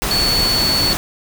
sine tone in noise, 4435 Hz, C#8, in tune, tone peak -15 dBFS, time 0.11-0.93 s, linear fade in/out 0 ms, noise pink, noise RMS -20 dBFS, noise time 0.02-0.97 s, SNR +2 dB, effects none

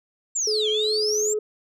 sine exponential two-way sweep, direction down then up, 7580 to 3109 to 7580 Hz, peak -21 dBFS, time 0.35-1.34 s, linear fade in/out 10 ms, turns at 0.69 s
sine tone with pitch glide, 428.5 to 425.5 Hz, A4 to G#4, -46 to +42 cents, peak -21 dBFS, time 0.47-1.39 s, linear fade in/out 5 ms, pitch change -12 cents, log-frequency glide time 0.92-1.08 s
effects tanh soft clip ceiling -16 dBFS

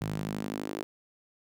sawtooth tone with high-pass filter sweep, 52 Hz, G#1, 3 cents sharp, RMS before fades -35 dBFS, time 0.01-0.83 s, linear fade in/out 0 ms, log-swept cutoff 130 to 350 Hz, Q 2.5, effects none

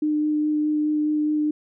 sine tone with vibrato, 302.4 Hz, D#4, 49 cents flat, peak -19 dBFS, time 0.02-1.51 s, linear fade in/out 5 ms, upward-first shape sine, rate 4.8 Hz, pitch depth 9 cents each way, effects none

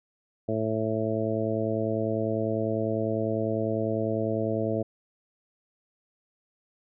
harmonic tone, 110 Hz, A2, in tune, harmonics 1 / 2 / 3 / 4 / 5 / 6, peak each -32 / -32 / -32 / -32 / -32 / -32 dBFS, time 0.48-4.83 s, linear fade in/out 10 ms, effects none

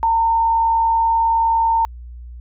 sine tone with frequency modulation, 910 Hz, A#5, 42 cents flat, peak -13 dBFS, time 0.03-1.85 s, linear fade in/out 0 ms, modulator 58.8 Hz, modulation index 0.2, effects added 60 Hz sine -32 dBFS peak until 2.4 s

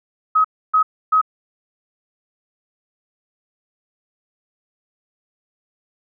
sine tone bursts, 1270 Hz, D#6, 35 cents sharp, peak -11 dBFS, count 3, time 0.35-1.215 s, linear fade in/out 10 ms, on 95 ms, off 290 ms, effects none

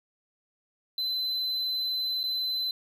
triangle tone with dropouts, 4042 Hz, B7, 39 cents sharp, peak -26 dBFS, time 0.98-2.71 s, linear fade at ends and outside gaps 2 ms, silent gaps 2.232-2.238 s, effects none

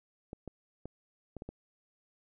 clicks, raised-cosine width 2 ms, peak -28 dBFS, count 6, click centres 0.331 / 0.477 / 0.856 / 1.367 / 1.421 / 1.49 s, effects none

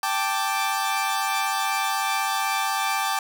sawtooth chord, G suspended second, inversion none, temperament equal, 784 / 880 / 1174.7 Hz, G5 / A5 / D6, 0 / 0 / 0 cents, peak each -23 / -24 / -23 dBFS, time 0.03-3.19 s, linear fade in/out 2 ms, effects none

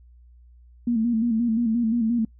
sine tone with vibrato, 230 Hz, A#3, 23 cents flat, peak -19 dBFS, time 0.87-2.25 s, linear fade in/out 5 ms, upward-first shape square, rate 5.7 Hz, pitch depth 62 cents each way, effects noise-tail reverb RT60 0.1 s tail -25 dB re dry + added 60 Hz sine -48 dBFS peak until 2.39 s

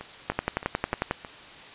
two click trains, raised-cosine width 0.5 ms, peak -9 / -22 dBFS, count 10 / 5, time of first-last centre 0.3-1.111 / 0.01-1.248 s, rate 11.1 / 3.23 Hz, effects white hiss -45 dBFS RMS until 1.74 s + resampled to 8000 Hz

